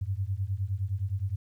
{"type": "beating tone pair", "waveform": "sine", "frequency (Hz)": [92.5, 102.2], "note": ["F#2", "G#2"], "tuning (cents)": [0, -27], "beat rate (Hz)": 9.7, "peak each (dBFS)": -31, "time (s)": [0.01, 1.36], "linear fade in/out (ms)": 10, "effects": ["11-bit"]}